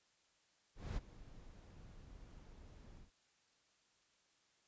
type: noise with ADSR envelope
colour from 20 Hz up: brown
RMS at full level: -39 dBFS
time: 0.75-3.11 s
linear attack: 220 ms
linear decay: 23 ms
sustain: -18 dB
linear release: 130 ms
effects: white hiss -75 dBFS RMS until 4.67 s + resampled to 16000 Hz